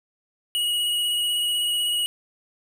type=tone with vibrato; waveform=square; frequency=2905 Hz; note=F#7; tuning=32 cents flat; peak=-22 dBFS; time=0.55-2.06 s; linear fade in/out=0 ms; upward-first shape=square; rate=16 Hz; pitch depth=13 cents each way; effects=none